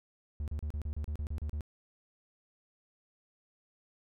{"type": "tone bursts", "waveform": "triangle", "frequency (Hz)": 74.6, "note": "D2", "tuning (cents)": 28, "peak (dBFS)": -31, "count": 11, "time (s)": [0.4, 1.608], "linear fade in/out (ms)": 0, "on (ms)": 78, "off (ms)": 35, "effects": []}